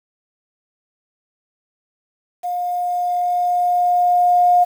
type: tone with level ramp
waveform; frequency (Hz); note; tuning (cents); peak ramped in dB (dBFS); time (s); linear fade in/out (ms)
sine; 712; F5; +33; -20 to -9; 2.43-4.65; 20
effects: 7-bit